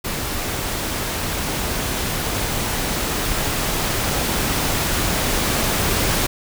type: noise with level ramp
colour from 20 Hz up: pink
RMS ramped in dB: -25 to -19 dBFS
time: 0.04-6.27 s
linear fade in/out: 10 ms
effects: none